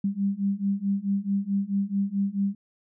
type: beating tone pair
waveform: sine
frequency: 196 / 200.6 Hz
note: G3 / G3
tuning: 0 / +40 cents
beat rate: 4.6 Hz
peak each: -27 / -26 dBFS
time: 0.04-2.55 s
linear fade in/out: 5 ms
effects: none